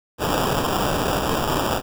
white noise with sample-and-hold, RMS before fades -22 dBFS, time 0.18-1.82 s, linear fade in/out 50 ms, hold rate 2100 Hz, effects none

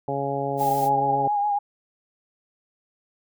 harmonic tone, 139 Hz, C#3, 5 cents sharp, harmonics 1 / 2 / 3 / 4 / 5 / 6, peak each -32 / -33 / -30 / -30 / -31 / -30 dBFS, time 0.08-1.28 s, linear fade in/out 2 ms
blue noise, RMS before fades -37 dBFS, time 0.57-0.9 s, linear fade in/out 50 ms
sine tone with vibrato, 822 Hz, G#5, 18 cents flat, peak -20 dBFS, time 0.6-1.59 s, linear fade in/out 10 ms, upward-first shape sine, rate 7.2 Hz, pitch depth 35 cents each way
effects none

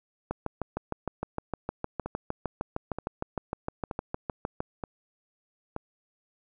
two click trains, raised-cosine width 1 ms, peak -16 / -19 dBFS, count 29 / 5, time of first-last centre 0.31-4.604 / 2.06-5.764 s, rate 6.52 / 1.08 Hz, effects none

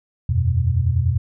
sine chord, E suspended second, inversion none, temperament equal, 82.41 / 92.5 / 123.47 Hz, E2 / F#2 / B2, 0 / 0 / 0 cents, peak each -20 dBFS, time 0.29-1.18 s, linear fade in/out 5 ms, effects none

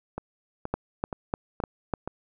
two click trains, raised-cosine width 1 ms, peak -18 / -12 dBFS, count 5 / 5, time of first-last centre 0.18-2.076 / 0.74-1.938 s, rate 2.11 / 3.34 Hz, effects none

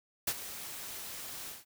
white noise with ADSR envelope, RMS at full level -29 dBFS, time 0.27-1.65 s, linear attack 8 ms, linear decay 53 ms, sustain -14 dB, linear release 160 ms, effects none

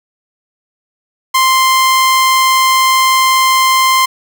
sawtooth tone, 1046.5 Hz, C6, in tune, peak -4 dBFS, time 1.34-4.06 s, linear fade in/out 10 ms, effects none

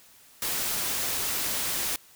white noise, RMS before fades -29 dBFS, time 0.42-1.96 s, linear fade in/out 2 ms, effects white hiss -55 dBFS RMS until 2.15 s

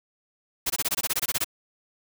white noise bursts, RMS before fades -25 dBFS, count 13, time 0.66-1.445 s, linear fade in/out 10 ms, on 41 ms, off 21 ms, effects none

